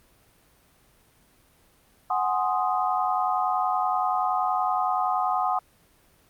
sine chord, Ab dominant seventh, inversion third, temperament equal, 740 / 830.6 / 1046.5 / 1244.5 Hz, Gb5 / Ab5 / C6 / Eb6, 0 / 0 / 0 / 0 cents, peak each -25 / -29 / -29 / -28 dBFS, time 2.1-5.59 s, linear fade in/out 5 ms, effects pink hiss -60 dBFS RMS until 6.29 s + Opus 32 kbps

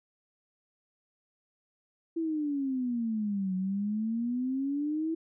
sine exponential two-way sweep, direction down then up, 334.3 to 184.3 to 329.2 Hz, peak -28 dBFS, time 2.16-5.15 s, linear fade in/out 10 ms, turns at 3.55 s, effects none

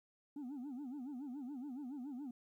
sine tone with vibrato, 268.2 Hz, C4, 43 cents sharp, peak -40 dBFS, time 0.36-2.31 s, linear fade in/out 5 ms, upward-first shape sine, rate 7.1 Hz, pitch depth 190 cents each way, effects tanh soft clip ceiling -42 dBFS + 13-bit

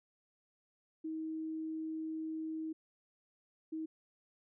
sine tone bursts at uneven times, 317.5 Hz, D#4, 35 cents sharp, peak -37 dBFS, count 2, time 1.04-2.73 / 3.72-3.86 s, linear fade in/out 10 ms, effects none

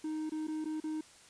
triangle tone with dropouts, 311.1 Hz, D#4, in tune, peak -32 dBFS, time 0.04-1.01 s, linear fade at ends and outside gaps 5 ms, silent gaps 0.296-0.319 / 0.471-0.481 / 0.645-0.655 / 0.802-0.839 s, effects white hiss -58 dBFS RMS until 1.29 s + resampled to 22050 Hz

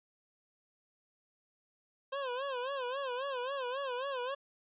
25% pulse tone with vibrato, 523.3 Hz, C5, in tune, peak -31 dBFS, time 2.12-4.35 s, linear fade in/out 10 ms, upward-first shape sine, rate 3.7 Hz, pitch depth 130 cents each way, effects resampled to 8000 Hz

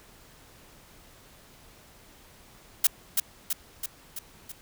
blue noise with echo, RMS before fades -19 dBFS, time 2.84-2.87 s, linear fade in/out 5 ms, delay 330 ms, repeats 5, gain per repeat -4 dB, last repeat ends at 4.52 s, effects pink hiss -54 dBFS RMS until 4.61 s

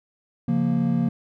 triangle chord, Bb minor, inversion first, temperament equal, 138.59 / 174.61 / 233.1 Hz, Db3 / F3 / Bb3, 0 / 0 / 0 cents, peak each -24 / -22 / -20 dBFS, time 0.48-1.09 s, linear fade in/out 5 ms, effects none

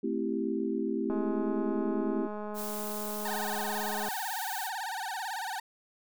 sine chord, A minor seventh, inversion none, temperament equal with one note detuned, 220 / 261.6 / 329.6 / 390.9 Hz, A3 / C4 / E4 / G4, 0 / 0 / 0 / -5 cents, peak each -34 dBFS, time 0.03-2.27 s, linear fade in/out 10 ms
click train, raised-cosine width 1 ms, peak -26 dBFS, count 628, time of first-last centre 1.1-4.086 s, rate 210 Hz
blue noise, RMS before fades -40 dBFS, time 2.54-4.71 s, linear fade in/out 50 ms
30% pulse tone with vibrato, 830.6 Hz, G#5, in tune, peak -31 dBFS, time 3.25-5.6 s, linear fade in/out 5 ms, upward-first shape sine, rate 18 Hz, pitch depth 200 cents each way
effects none

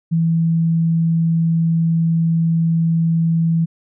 sine tone, 164.81 Hz, E3, in tune, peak -13 dBFS, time 0.11-3.66 s, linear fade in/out 20 ms, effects none

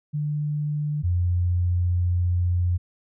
sine tone pair in turn, 148.7 / 88.52 Hz, D3 / F2, +22 / +24 cents, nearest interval major sixth, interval 898 cents, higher first, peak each -23 / -19 dBFS, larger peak second, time 0.13-1.03 / 1.03-2.78 s, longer second, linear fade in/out 20 ms, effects none

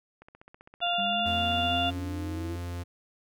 click train, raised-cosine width 0.5 ms, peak -34 dBFS, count 22, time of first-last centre 0.22-1.584 s, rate 15.4 Hz
harmonic tone, 698.5 Hz, F5, in tune, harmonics 1 / 2 / 4 / 5, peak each -28 / -36 / -30 / -32 dBFS, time 0.81-1.91 s, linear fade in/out 20 ms
sine exponential sweep, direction up, 196 to 340.2 Hz, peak -35 dBFS, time 0.98-2.56 s, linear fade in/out 5 ms
45% pulse tone, 87.4 Hz, F2, 2 cents sharp, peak -33 dBFS, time 1.25-2.84 s, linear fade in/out 20 ms
effects none

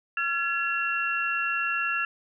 sine tone cluster, 1364 / 1694 / 2727 Hz, F6 / G#6 / F7, -41 / +34 / -42 cents, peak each -29 dBFS, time 0.17-2.05 s, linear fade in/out 2 ms, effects none

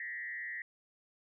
sine tone with frequency modulation, 1902 Hz, A#6, 34 cents sharp, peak -38 dBFS, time 0-0.62 s, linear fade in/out 2 ms, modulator 131 Hz, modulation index 0.98, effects none

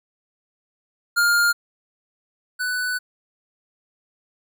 square tone pair in turn, 1409 / 1491.7 Hz, F6 / F#6, +15 / +14 cents, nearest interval minor second, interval 99 cents, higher second, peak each -16 / -23 dBFS, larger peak first, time 1.16-1.53 / 2.59-2.99 s, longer second, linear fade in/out 20 ms, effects none

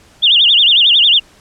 sine tone with vibrato, 3197 Hz, G7, 33 cents sharp, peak -6 dBFS, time 0.22-1.2 s, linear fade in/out 20 ms, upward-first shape sine, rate 11 Hz, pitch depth 240 cents each way, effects pink hiss -46 dBFS RMS until 1.4 s + low-pass 9000 Hz 12 dB/octave

